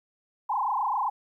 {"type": "tone with frequency modulation", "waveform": "sine", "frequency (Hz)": 932.3, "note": "A#5", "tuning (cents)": 0, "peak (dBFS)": -24, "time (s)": [0.49, 1.1], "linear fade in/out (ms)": 10, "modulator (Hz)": 27.5, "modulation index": 4.7, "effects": ["11-bit"]}